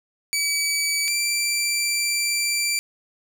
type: tone pair in turn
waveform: 15% pulse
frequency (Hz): 2289 / 2347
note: D7 / D7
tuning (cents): -45 / -2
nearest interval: unison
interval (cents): 43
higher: second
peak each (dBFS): -14 / -14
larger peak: neither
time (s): 0.33-1.08 / 1.08-2.79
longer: second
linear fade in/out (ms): 0
effects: none